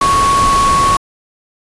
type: tone in noise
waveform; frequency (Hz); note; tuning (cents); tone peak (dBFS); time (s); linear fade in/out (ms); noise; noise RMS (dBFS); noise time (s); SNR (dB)
sine; 1108.7; C#6; 0; -9; 0.01-0.97; 5; pink; -18; 0.01-0.97; +6
effects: resampled to 24000 Hz